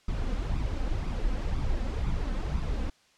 brown noise with flanger, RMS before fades -29 dBFS, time 0.08-2.9 s, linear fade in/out 5 ms, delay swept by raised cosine 0.82 to 3.92 ms, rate 2 Hz, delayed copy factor +0.55, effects white hiss -63 dBFS RMS until 3.17 s + low-pass 6000 Hz 12 dB/octave

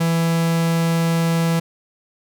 45% pulse tone, 165.9 Hz, E3, 11 cents sharp, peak -16 dBFS, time 0-1.6 s, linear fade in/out 10 ms, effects none

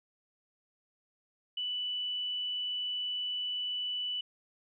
sine tone, 2973 Hz, F#7, 8 cents sharp, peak -32 dBFS, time 1.57-4.21 s, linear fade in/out 5 ms, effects none

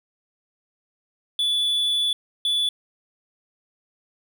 triangle tone bursts at uneven times, 3452 Hz, A7, 34 cents flat, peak -18 dBFS, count 2, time 1.39-2.13 / 2.45-2.69 s, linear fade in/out 2 ms, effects none

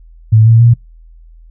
sine tone with pitch steps, 110 / 113.94 / 118.03 Hz, A2 / A#2 / A#2, 0 / -39 / +22 cents, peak -3 dBFS, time 0.32-0.74 s, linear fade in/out 10 ms, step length 140 ms, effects noise-tail reverb RT60 0.2 s tail -25 dB re dry + added 41 Hz sine -36 dBFS peak until 1.5 s

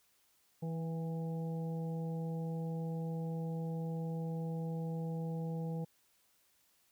harmonic tone with a mistuned harmonic, 163.3 Hz, E3, 16 cents flat, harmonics 1 / 2 / 3 / 4 / 5, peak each -36 / -52 / -45 / -57 / -52 dBFS, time 0.62-5.85 s, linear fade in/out 10 ms, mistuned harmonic 4, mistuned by +41 cents, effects white hiss -72 dBFS RMS until 6.91 s

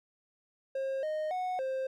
triangle tone with pitch steps, 536 / 618 / 735 / 527 Hz, C5 / D#5 / F#5 / C5, +42 / -12 / -12 / +12 cents, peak -29 dBFS, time 0.75-1.87 s, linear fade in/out 5 ms, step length 280 ms, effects none

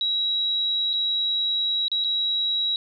sine tone with dropouts, 3870 Hz, B7, 36 cents flat, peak -21 dBFS, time 0.01-2.76 s, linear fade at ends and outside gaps 1 ms, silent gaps 0.932-0.936 / 1.882-1.916 / 2.04-2.045 s, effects none

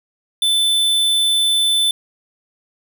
square tone, 3520 Hz, A7, in tune, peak -14 dBFS, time 0.42-1.91 s, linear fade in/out 2 ms, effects none

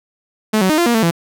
sawtooth tone with pitch steps, 216.2 / 187.7 / 308.5 / 345 / 237 / 223.2 / 168.2 Hz, A3 / F#3 / D#4 / F4 / A#3 / A3 / E3, -30 / +25 / -15 / -21 / +29 / +25 / +35 cents, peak -8 dBFS, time 0.53-1.111 s, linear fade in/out 10 ms, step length 83 ms, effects none

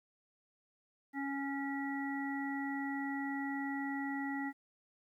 harmonic tone, 277.2 Hz, C#4, in tune, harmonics 1 / 3 / 5 / 7, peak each -37 / -43 / -51 / -42 dBFS, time 1.13-4.53 s, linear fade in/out 50 ms, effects 12-bit

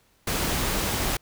pink noise, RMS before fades -26 dBFS, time 0.27-1.17 s, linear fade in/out 5 ms, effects pink hiss -63 dBFS RMS until 1.21 s

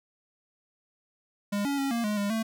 square tone with pitch steps, 203.4 / 281.1 / 274.8 / 233.6 / 209.7 / 202.6 / 223.3 Hz, G#3 / C#4 / C#4 / A#3 / G#3 / G#3 / A3, -36 / +24 / -15 / +4 / +17 / -43 / +26 cents, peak -27 dBFS, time 1.52-2.43 s, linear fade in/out 10 ms, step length 130 ms, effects none

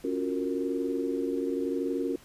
sine chord, Gb major seventh, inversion second, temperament equal with one note detuned, 277.2 / 349.2 / 370 / 462.1 Hz, Db4 / F4 / Gb4 / Bb4, 0 / 0 / 0 / -15 cents, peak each -31 / -34 / -34 / -33 dBFS, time 0.04-2.16 s, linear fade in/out 5 ms, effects pink hiss -55 dBFS RMS until 2.24 s + resampled to 32000 Hz

